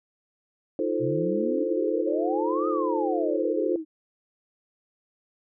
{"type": "chord", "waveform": "sine", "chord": "F dominant seventh", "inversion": "third", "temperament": "equal with one note detuned", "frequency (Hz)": [313.7, 349.2, 440, 523.3], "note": ["Eb4", "F4", "A4", "C5"], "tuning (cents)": [14, 0, 0, 0], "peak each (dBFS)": -29, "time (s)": [0.79, 3.76], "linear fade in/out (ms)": 2}
{"type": "exponential two-way sweep", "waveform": "sine", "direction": "up then down", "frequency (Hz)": [121.4, 1272, 304.1], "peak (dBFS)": -29, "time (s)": [0.99, 3.85], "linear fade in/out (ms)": 50, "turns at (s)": 2.68}
{"effects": []}